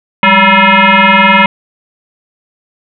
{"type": "tone with frequency modulation", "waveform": "sine", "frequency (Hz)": 587.3, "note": "D5", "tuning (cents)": 0, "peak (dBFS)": -3, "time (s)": [0.23, 1.46], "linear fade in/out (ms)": 2, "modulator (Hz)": 385, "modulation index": 5.6, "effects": []}